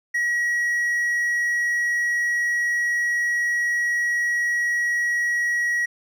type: tone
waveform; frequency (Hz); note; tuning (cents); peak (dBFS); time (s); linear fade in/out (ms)
triangle; 1912; A#6; +43; -18; 0.14-5.86; 10
effects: none